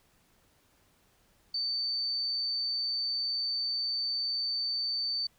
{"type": "tone", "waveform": "sine", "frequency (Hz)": 4561, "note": "C#8", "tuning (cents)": 49, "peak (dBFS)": -29, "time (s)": [1.54, 5.27], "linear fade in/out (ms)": 5, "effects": ["pink hiss -67 dBFS RMS until 5.38 s"]}